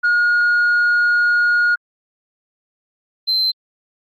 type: tone pair in turn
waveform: sine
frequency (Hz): 1436 / 4097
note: F6 / C8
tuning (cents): +48 / -37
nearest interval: octave + tritone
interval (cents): 1815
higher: second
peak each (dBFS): -10 / -13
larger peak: first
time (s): 0.03-1.76 / 3.27-3.52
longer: first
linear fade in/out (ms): 20
effects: tanh soft clip ceiling -11 dBFS + Opus 48 kbps